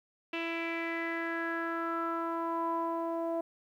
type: tone with low-pass filter sweep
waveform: sawtooth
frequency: 332.7 Hz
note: E4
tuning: 16 cents sharp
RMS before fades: -34 dBFS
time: 0.33-3.41 s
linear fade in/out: 5 ms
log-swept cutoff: 2700 to 750 Hz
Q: 5.6
effects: 11-bit